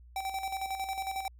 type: tone with tremolo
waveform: square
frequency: 773 Hz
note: G5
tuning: 24 cents flat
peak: -32 dBFS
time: 0.16-1.28 s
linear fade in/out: 2 ms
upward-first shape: square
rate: 11 Hz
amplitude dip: 55%
effects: added 60 Hz sine -51 dBFS peak until 1.39 s